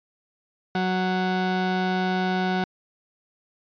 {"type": "tone pair together", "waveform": "30% pulse", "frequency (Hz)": [185, 740], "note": ["F#3", "F#5"], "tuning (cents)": [0, 0], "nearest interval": "2 octaves", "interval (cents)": 2400, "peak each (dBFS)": [-21, -26], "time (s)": [0.75, 2.64], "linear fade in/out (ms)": 2, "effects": ["resampled to 11025 Hz"]}